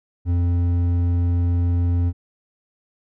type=tone with hard clipping; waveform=triangle; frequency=87.31 Hz; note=F2; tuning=in tune; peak=-18 dBFS; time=0.25-2.13 s; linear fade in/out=50 ms; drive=10 dB; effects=none